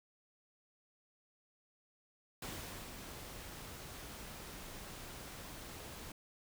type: noise with ADSR envelope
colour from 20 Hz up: pink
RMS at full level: -44 dBFS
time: 2.42-6.12 s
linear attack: 4 ms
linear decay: 450 ms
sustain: -5 dB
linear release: 3 ms
effects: none